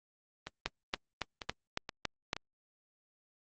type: two click trains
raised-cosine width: 0.2 ms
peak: -21 / -14 dBFS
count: 5 / 7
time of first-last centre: 0.47-2.366 / 0.66-2.331 s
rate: 2.11 / 3.59 Hz
effects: low-pass 6000 Hz 12 dB/octave + Opus 24 kbps